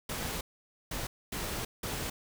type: noise bursts at uneven times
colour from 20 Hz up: pink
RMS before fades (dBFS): -36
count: 4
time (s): 0.09-0.41 / 0.91-1.07 / 1.32-1.65 / 1.83-2.1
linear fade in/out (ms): 5
effects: none